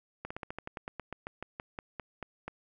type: slowing click train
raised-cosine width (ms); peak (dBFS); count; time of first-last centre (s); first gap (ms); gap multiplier
0.5; -23; 18; 0.25-2.48; 55; 1.1
effects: none